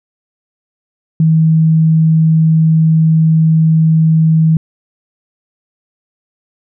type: tone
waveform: sine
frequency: 160 Hz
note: D#3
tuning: 49 cents sharp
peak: -6 dBFS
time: 1.2-4.57 s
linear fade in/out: 2 ms
effects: none